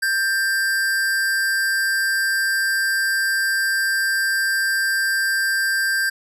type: tone pair together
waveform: square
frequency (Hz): 1580 / 1773.5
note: G6 / A6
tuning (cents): +13 / +13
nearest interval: major second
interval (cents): 200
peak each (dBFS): -19 / -30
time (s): 0.02-6.1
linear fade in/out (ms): 10
effects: resampled to 32000 Hz